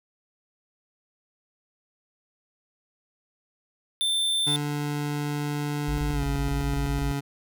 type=tone; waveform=square; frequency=3558 Hz; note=A7; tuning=19 cents sharp; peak=-23 dBFS; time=4.01-4.56 s; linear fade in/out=0 ms
type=tone with pitch glide; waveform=25% pulse; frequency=146.6 to 140.55 Hz; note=D3 to C#3; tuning=-3 to +24 cents; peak=-23 dBFS; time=4.46-7.21 s; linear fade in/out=20 ms; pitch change=-73 cents; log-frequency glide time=6.13-6.22 s
type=tone bursts; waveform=triangle; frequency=52.9 Hz; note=G#1; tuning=33 cents sharp; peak=-24 dBFS; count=10; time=5.88-7.114 s; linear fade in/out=0 ms; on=100 ms; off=26 ms
effects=none